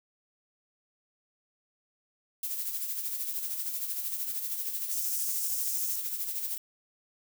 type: noise with tremolo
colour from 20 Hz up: violet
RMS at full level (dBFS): -32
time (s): 2.43-6.58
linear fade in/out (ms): 2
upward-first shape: sine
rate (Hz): 13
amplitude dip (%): 50
type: high-pass noise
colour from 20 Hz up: white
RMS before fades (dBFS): -34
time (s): 4.91-5.96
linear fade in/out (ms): 2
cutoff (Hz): 5400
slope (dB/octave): 48
effects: none